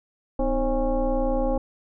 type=tone with frequency modulation; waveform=sine; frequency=252.7 Hz; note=B3; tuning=40 cents sharp; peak=-20 dBFS; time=0.39-1.58 s; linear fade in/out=5 ms; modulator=282 Hz; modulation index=1.7; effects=none